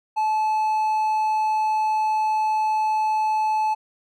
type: tone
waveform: triangle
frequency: 865 Hz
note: A5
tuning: 30 cents flat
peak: -17 dBFS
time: 0.16-3.75 s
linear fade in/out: 20 ms
effects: none